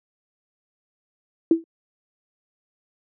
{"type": "tone with exponential decay", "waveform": "sine", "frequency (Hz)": 329.4, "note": "E4", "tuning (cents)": -1, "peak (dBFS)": -8, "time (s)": [1.51, 1.64], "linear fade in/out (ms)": 2, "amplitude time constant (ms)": 28, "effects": ["high-pass 200 Hz 12 dB/octave"]}